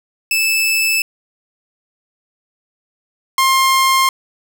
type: tone pair in turn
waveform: sawtooth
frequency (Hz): 2626 / 1061.6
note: E7 / C6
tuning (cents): -7 / +25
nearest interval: octave + major third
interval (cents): 1568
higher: first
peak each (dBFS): -10 / -7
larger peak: second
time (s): 0.31-1.02 / 3.38-4.09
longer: neither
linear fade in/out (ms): 2
effects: none